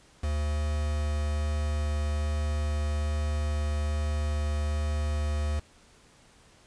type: tone with quantisation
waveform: triangle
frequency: 74.9 Hz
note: D2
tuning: 35 cents sharp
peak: -24 dBFS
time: 0.23-5.6 s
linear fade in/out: 10 ms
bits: 6
effects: pink hiss -58 dBFS RMS until 6.66 s + resampled to 22050 Hz